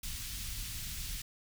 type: band-stop noise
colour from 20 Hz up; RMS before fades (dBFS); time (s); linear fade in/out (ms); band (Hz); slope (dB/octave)
pink; -40; 0.03-1.22; 5; 100 to 3000; 12
effects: none